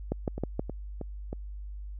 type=two click trains; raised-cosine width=2 ms; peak=-22 / -15 dBFS; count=4 / 4; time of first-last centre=0.38-1.329 / 0.12-0.595 s; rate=3.16 / 6.32 Hz; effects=added 50 Hz sine -37 dBFS peak until 1.99 s